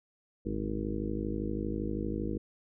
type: harmonic tone with a mistuned harmonic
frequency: 52.6 Hz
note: G#1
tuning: 23 cents sharp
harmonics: 1 / 2 / 3 / 4 / 5 / 6 / 7 / 8 / 9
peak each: -38 / -41 / -43 / -37 / -42 / -37 / -41 / -44 / -42 dBFS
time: 0.45-2.38 s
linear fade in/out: 10 ms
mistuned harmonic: 3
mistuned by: -85 cents
effects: none

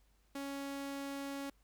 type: tone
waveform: sawtooth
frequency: 277.9 Hz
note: C#4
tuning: 4 cents sharp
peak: -36 dBFS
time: 0.35-1.5 s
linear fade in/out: 5 ms
effects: added 50 Hz sine -68 dBFS peak until 1.63 s + pink hiss -75 dBFS RMS until 1.63 s

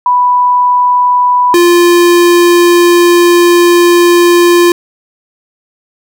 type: tone pair in turn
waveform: sine / square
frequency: 987.8 / 348 Hz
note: B5 / F4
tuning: 0 / -6 cents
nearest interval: octave + tritone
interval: 1806 cents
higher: first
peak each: -5 / -4 dBFS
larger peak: second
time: 0.06-1.54 / 1.54-4.72 s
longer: second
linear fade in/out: 2 ms
effects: none

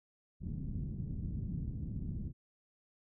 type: low-pass noise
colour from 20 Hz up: white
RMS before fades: -39 dBFS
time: 0.4-2.33 s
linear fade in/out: 50 ms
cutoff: 190 Hz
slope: 24 dB/octave
effects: none

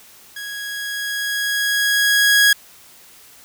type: tone with level ramp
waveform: sawtooth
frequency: 1656 Hz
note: G#6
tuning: 5 cents flat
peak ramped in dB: -25 to -6 dBFS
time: 0.36-2.53 s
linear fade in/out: 5 ms
effects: white hiss -46 dBFS RMS until 3.44 s

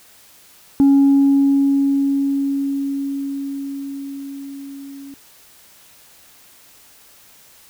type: tone with level ramp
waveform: sine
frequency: 277.2 Hz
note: C#4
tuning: in tune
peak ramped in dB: -6 to -33 dBFS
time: 0.8-5.14 s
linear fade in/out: 0 ms
effects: tanh soft clip ceiling -7 dBFS + white hiss -48 dBFS RMS until 7.69 s

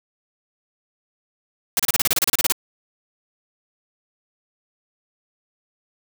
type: noise bursts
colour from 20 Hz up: white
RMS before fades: -18 dBFS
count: 14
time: 1.77-2.523 s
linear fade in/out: 2 ms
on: 25 ms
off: 31 ms
effects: none

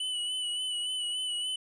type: tone with vibrato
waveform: square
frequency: 2972 Hz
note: F#7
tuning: 7 cents sharp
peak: -31 dBFS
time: 0-1.56 s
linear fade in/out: 5 ms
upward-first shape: sine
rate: 3.5 Hz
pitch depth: 35 cents each way
effects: resampled to 22050 Hz

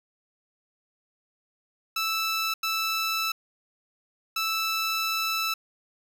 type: tone bursts at uneven times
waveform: 15% pulse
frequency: 1318.5 Hz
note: E6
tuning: in tune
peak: -19 dBFS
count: 3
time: 1.96-2.54 / 2.63-3.32 / 4.36-5.54 s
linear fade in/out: 5 ms
effects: none

